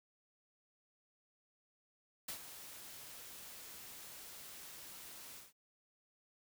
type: noise with ADSR envelope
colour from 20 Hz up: white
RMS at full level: -42 dBFS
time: 2.28-5.53 s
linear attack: 6 ms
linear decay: 94 ms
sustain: -10 dB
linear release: 170 ms
effects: none